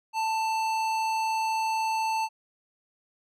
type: tone with tanh clipping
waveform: sine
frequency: 886 Hz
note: A5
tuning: 12 cents sharp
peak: -27 dBFS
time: 0.13-2.29 s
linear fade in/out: 50 ms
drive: 17 dB
effects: none